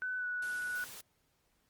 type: tone with pitch glide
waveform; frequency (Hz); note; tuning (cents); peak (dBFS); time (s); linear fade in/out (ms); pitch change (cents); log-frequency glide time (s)
sine; 1504 to 1474.8; F#6 to F#6; +28 to -6; -34; 0.02-0.84; 0; -34; 0.17-0.26
type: noise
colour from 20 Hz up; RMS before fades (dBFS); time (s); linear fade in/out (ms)
white; -48; 0.42-1.01; 5
effects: pink hiss -75 dBFS RMS until 1.69 s + Opus 32 kbps